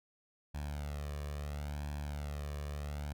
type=tone with flanger; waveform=sawtooth; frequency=73.1 Hz; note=D2; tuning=7 cents flat; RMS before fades=-40 dBFS; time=0.54-3.13 s; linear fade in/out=10 ms; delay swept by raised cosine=1.2 to 1.73 ms; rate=0.73 Hz; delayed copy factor=+0.75; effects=none